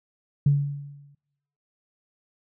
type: tone with exponential decay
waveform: sine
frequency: 142.6 Hz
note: C#3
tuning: 49 cents sharp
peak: -13 dBFS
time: 0.46-1.15 s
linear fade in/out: 5 ms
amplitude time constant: 150 ms
effects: noise-tail reverb RT60 1.0 s tail -23 dB re dry + tanh soft clip ceiling -9 dBFS